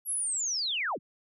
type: linear sweep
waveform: sine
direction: down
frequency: 11530 to 78.2 Hz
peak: -28 dBFS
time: 0.05-0.99 s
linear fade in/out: 50 ms
effects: none